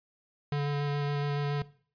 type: tone with vibrato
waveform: square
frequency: 144.2 Hz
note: D3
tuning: 31 cents flat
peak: -28 dBFS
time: 0.52-1.62 s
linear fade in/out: 2 ms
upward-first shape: square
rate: 7.1 Hz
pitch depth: 9 cents each way
effects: noise-tail reverb RT60 0.5 s tail -19 dB re dry + resampled to 11025 Hz